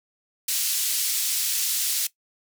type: band-pass noise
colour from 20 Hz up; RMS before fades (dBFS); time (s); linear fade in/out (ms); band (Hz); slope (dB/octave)
white; -25; 0.48-2.07; 5; 3400 to 14000; 12
effects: noise-tail reverb RT60 0.1 s tail -18 dB re dry